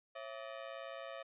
sawtooth ring-modulated tone, 604 Hz, D5, 48 cents sharp, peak -37 dBFS, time 0.15-1.23 s, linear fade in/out 10 ms, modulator 59.3 Hz, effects resampled to 8000 Hz

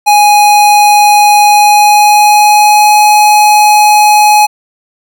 square tone with pitch glide, 830.6 to 840.7 Hz, G#5 to G#5, 0 to +21 cents, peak -3 dBFS, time 0.06-4.47 s, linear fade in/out 20 ms, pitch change +21 cents, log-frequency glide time 1.46-2.94 s, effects none

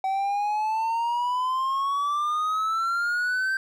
triangle exponential sweep, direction up, 762 to 1568 Hz, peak -21 dBFS, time 0.04-3.57 s, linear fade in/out 2 ms, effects none

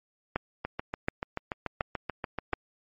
two click trains, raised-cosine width 0.5 ms, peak -12 / -16 dBFS, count 4 / 14, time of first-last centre 0.36-2.534 / 0.65-2.531 s, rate 1.38 / 6.91 Hz, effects MP3 32 kbps

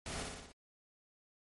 pink noise with echo, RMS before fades -42 dBFS, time 0.06-0.23 s, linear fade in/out 2 ms, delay 58 ms, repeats 5, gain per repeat -3 dB, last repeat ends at 0.52 s, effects MP3 48 kbps

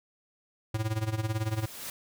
square tone with tremolo, 109.5 Hz, A2, 8 cents flat, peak -26 dBFS, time 0.74-1.66 s, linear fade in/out 5 ms, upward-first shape sine, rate 18 Hz, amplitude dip 80%
white noise with exponential growth, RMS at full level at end -37 dBFS, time 1.02-1.9 s, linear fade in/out 2 ms, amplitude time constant 190 ms
effects none

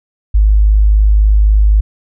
sine tone, 51.91 Hz, G#1, in tune, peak -5 dBFS, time 0.34-1.81 s, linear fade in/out 10 ms, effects none

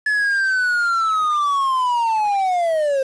triangle linear sweep, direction down, 1721 to 524 Hz, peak -14 dBFS, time 0.06-3.03 s, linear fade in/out 5 ms, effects resampled to 22050 Hz + 7-bit

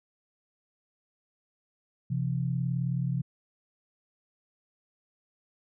sine tone pair together, 130.54 / 169.5 Hz, C3 / E3, -4 / +49 cents, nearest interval perfect fourth, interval 453 cents, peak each -28 / -31 dBFS, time 2.1-3.22 s, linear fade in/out 10 ms, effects none

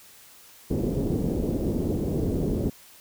white low-pass noise, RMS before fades -26 dBFS, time 0.7-2.7 s, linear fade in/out 10 ms, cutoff 400 Hz, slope 24 dB/octave, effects white hiss -51 dBFS RMS until 3 s

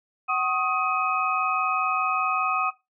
sine tone cluster, 750 / 1089 / 1254 / 2528 Hz, F#5 / C#6 / D#6 / D#7, +23 / -31 / +13 / +27 cents, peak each -29 / -31 / -24 / -28 dBFS, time 0.28-2.71 s, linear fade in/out 20 ms, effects noise-tail reverb RT60 0.2 s tail -17 dB re dry

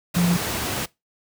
sine tone in noise, 174.7 Hz, F3, 1 cent sharp, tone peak -16 dBFS, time 0.16-0.37 s, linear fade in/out 10 ms, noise pink, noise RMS -26 dBFS, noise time 0.14-0.86 s, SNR +7 dB, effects noise-tail reverb RT60 0.2 s tail -21 dB re dry + high-pass 80 Hz 12 dB/octave

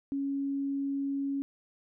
sine tone, 277.2 Hz, C#4, in tune, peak -29 dBFS, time 0.12-1.42 s, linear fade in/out 0 ms, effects none

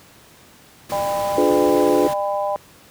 pink noise, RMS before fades -32 dBFS, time 0.89-2.14 s, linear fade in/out 10 ms
harmonic tone, 200 Hz, G3, 35 cents sharp, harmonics 3 / 4 / 5, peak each -22 / -24 / -27 dBFS, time 0.92-2.56 s, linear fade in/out 0 ms
sine chord, D diminished seventh, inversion none, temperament just, 293.7 / 352.4 / 422.9 / 507.5 Hz, D4 / F4 / Ab4 / Cb5, 0 / +16 / +31 / +47 cents, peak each -20 dBFS, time 1.37-2.08 s, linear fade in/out 10 ms
effects pink hiss -48 dBFS RMS until 2.9 s + high-pass 80 Hz 12 dB/octave

